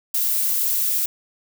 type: noise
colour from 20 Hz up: violet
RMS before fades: -21 dBFS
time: 0.14-1.06 s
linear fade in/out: 5 ms
effects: none